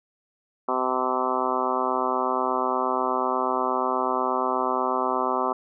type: harmonic tone with a mistuned harmonic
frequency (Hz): 128.3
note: C3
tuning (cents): -34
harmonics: 2 / 3 / 4 / 5 / 6 / 7 / 8 / 9 / 10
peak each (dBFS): -33 / -30 / -33 / -31 / -31 / -30 / -29 / -29 / -33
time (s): 0.68-5.53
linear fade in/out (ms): 5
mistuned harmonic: 10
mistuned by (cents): +24
effects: none